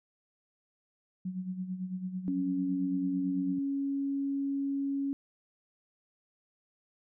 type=tone with tremolo; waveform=sine; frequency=184.8 Hz; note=F#3; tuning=2 cents flat; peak=-31 dBFS; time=1.25-3.59 s; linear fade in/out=5 ms; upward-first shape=sine; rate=9 Hz; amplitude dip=65%
type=tone; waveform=sine; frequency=277.2 Hz; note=C#4; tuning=in tune; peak=-29 dBFS; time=2.28-5.13 s; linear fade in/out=0 ms
effects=none